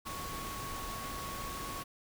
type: tone in noise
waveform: sine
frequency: 1108.7 Hz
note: C#6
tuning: in tune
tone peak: -42 dBFS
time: 0.05-1.84 s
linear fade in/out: 20 ms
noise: pink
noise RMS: -42 dBFS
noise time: 0.05-1.84 s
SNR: -3 dB
effects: none